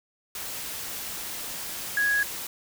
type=tone in noise; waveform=sine; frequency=1661.2 Hz; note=G#6; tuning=in tune; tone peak=-21 dBFS; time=1.97-2.23 s; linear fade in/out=2 ms; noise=white; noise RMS=-35 dBFS; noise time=0.35-2.47 s; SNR=+11 dB; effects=none